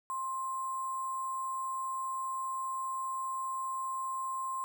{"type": "tone with sample-and-hold", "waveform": "sine", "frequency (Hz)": 1055, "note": "C6", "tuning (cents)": 14, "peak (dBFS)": -33, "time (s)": [0.1, 4.64], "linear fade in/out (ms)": 0, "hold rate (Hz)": 8820, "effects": []}